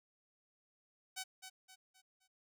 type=tone with echo; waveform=5% pulse; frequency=755 Hz; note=F#5; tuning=35 cents sharp; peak=-29 dBFS; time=1.16-1.24 s; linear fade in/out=20 ms; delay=260 ms; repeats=4; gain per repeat=-8 dB; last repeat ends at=2.28 s; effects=none